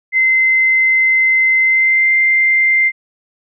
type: tone with pitch glide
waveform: sine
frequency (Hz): 2065 to 2090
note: C7 to C7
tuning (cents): -23 to -2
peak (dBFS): -9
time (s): 0.12-2.92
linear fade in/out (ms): 50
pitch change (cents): +21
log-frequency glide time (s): 1.6-2.14
effects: none